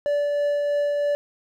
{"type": "tone with tremolo", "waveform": "triangle", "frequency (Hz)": 580, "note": "D5", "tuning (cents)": -22, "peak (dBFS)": -17, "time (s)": [0.06, 1.15], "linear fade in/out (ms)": 0, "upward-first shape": "triangle", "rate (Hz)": 3.1, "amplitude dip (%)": 25, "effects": []}